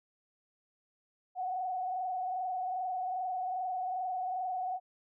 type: tone with frequency modulation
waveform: sine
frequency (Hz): 740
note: F#5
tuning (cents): 0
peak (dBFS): -32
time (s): 1.35-4.8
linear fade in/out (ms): 50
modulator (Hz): 22.5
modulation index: 0.98
effects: none